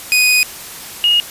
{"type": "tone pair in turn", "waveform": ["sawtooth", "sine"], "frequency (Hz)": [2489, 2868], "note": ["D#7", "F7"], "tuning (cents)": [0, 45], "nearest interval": "major second", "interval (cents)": 245, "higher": "second", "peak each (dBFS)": [-6, -9], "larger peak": "first", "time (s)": [[0.12, 0.43], [1.04, 1.2]], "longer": "first", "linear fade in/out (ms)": 0, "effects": ["white hiss -31 dBFS RMS until 1.3 s", "resampled to 32000 Hz"]}